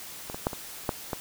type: clicks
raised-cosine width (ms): 1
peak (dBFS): -22 / -21 / -10 / -21 / -11 / -15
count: 6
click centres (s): 0.299 / 0.345 / 0.469 / 0.532 / 0.892 / 1.132
effects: white hiss -42 dBFS RMS until 1.2 s